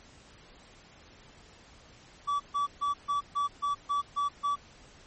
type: tone bursts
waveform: triangle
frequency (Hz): 1149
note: D6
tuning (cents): -38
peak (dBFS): -24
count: 9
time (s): 2.27-4.56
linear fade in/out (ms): 20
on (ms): 130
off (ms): 140
effects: pink hiss -55 dBFS RMS until 5.06 s + MP3 32 kbps